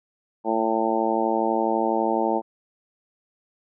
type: harmonic tone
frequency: 112.1 Hz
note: A2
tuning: 33 cents sharp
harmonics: 2 / 3 / 4 / 5 / 6 / 7 / 8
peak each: -29 / -26 / -29 / -28 / -29 / -27 / -27 dBFS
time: 0.44-2.42 s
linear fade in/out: 50 ms
effects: none